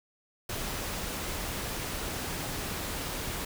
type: noise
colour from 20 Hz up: pink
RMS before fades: -35 dBFS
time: 0.49-3.45 s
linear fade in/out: 5 ms
effects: none

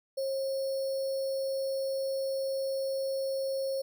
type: tone with sample-and-hold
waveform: sine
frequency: 539 Hz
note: C#5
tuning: 49 cents flat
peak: -29 dBFS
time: 0.17-3.82 s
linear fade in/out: 10 ms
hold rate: 4900 Hz
effects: none

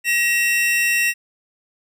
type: tone pair together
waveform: 45% pulse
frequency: 1902 / 2700 Hz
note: A#6 / E7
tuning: +34 / +41 cents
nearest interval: tritone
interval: 607 cents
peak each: -20 / -18 dBFS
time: 0.04-1.14 s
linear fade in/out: 50 ms
effects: none

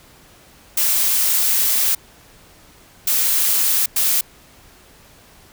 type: noise bursts at uneven times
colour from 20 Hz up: blue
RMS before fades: -17 dBFS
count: 3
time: 0.77-1.95 / 3.07-3.86 / 3.96-4.21 s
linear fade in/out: 5 ms
effects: pink hiss -48 dBFS RMS until 5.52 s

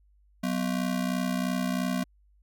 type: ring-modulated tone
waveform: square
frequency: 217.9 Hz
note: A3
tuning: 17 cents flat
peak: -24 dBFS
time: 0.43-2.04 s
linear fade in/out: 10 ms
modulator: 31.5 Hz
effects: added 50 Hz sine -59 dBFS peak until 2.42 s

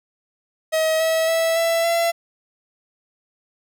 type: tone with pitch steps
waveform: 45% pulse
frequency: 636 / 645.6 / 655.4 / 665.3 / 675.4 Hz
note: D#5 / E5 / E5 / E5 / E5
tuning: +38 / -36 / -10 / +16 / +42 cents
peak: -17 dBFS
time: 0.72-2.12 s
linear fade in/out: 20 ms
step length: 280 ms
effects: none

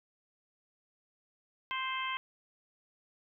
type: harmonic tone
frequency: 523.3 Hz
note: C5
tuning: in tune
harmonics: 2 / 3 / 4 / 5 / 6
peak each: -36 / -43 / -39 / -42 / -41 dBFS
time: 1.71-2.17 s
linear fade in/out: 0 ms
effects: none

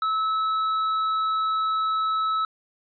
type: tone with hard clipping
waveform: sine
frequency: 1300 Hz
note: E6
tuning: 24 cents flat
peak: -23 dBFS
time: 0.02-2.45 s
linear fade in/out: 2 ms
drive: 5 dB
effects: resampled to 11025 Hz

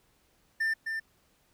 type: tone with echo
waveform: triangle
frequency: 1790 Hz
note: A6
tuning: 29 cents sharp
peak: -24 dBFS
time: 0.6-0.74 s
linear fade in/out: 10 ms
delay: 260 ms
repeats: 1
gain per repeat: -5 dB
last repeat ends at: 1 s
effects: pink hiss -68 dBFS RMS until 1.53 s

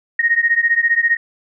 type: beating tone pair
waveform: sine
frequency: 1859 / 1874 Hz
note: A#6 / A#6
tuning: -5 / +9 cents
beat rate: 15 Hz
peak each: -15 / -16 dBFS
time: 0.19-1.17 s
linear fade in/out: 5 ms
effects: none

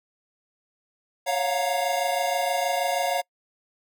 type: chord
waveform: square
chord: Gb major seventh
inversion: second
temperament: equal with one note detuned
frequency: 554.4 / 698.5 / 724.8 / 932.3 Hz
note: Db5 / F5 / Gb5 / Bb5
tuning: 0 / 0 / -36 / 0 cents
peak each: -29 / -28 / -29 / -33 dBFS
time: 1.26-3.22 s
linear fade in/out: 20 ms
effects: noise-tail reverb RT60 0.1 s tail -26 dB re dry

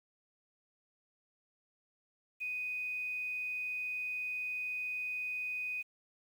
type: tone with quantisation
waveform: sine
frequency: 2493 Hz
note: D#7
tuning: 3 cents sharp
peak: -35 dBFS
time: 2.4-5.83 s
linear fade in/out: 20 ms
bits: 10
effects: none

